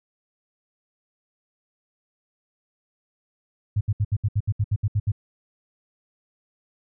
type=tone bursts; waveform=sine; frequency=103.83 Hz; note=G#2; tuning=in tune; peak=-18 dBFS; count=12; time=3.76-5.119 s; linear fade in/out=10 ms; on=50 ms; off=69 ms; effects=none